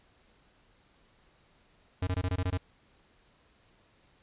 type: tone bursts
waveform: square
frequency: 91.5 Hz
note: F#2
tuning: 19 cents flat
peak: -28 dBFS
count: 8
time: 2.02-2.575 s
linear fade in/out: 5 ms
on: 51 ms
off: 21 ms
effects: pink hiss -65 dBFS RMS until 4.22 s + resampled to 8000 Hz